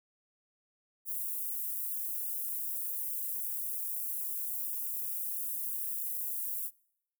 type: high-pass noise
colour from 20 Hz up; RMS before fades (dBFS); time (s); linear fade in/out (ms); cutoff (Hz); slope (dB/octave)
white; -36; 1.05-6.71; 50; 11000; 24
effects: noise-tail reverb RT60 0.8 s tail -26 dB re dry